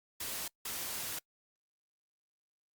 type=noise bursts at uneven times; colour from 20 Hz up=white; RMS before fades=-39 dBFS; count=2; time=0.2-0.48 / 0.65-1.19 s; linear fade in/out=5 ms; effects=noise-tail reverb RT60 0.1 s tail -26 dB re dry + Opus 48 kbps